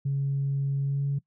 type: tone with pitch glide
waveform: sine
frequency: 138.59 to 140.36 Hz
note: C#3 to C#3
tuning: 0 to +22 cents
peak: -23 dBFS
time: 0.05-1.19 s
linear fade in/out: 10 ms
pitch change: +22 cents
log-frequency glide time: 0.83-1.05 s
effects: noise-tail reverb RT60 0.1 s tail -21 dB re dry + tanh soft clip ceiling -20 dBFS